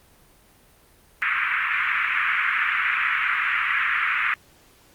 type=band-pass noise; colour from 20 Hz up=white; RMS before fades=-23 dBFS; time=1.22-4.34 s; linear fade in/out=0 ms; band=1200 to 2400 Hz; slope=48 dB/octave; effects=pink hiss -55 dBFS RMS until 4.94 s + Opus 32 kbps